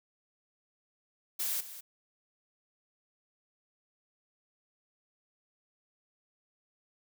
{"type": "noise with echo", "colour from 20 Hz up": "blue", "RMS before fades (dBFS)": -33, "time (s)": [1.39, 1.61], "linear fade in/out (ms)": 10, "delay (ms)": 200, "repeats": 1, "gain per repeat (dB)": -13, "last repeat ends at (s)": 1.81, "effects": []}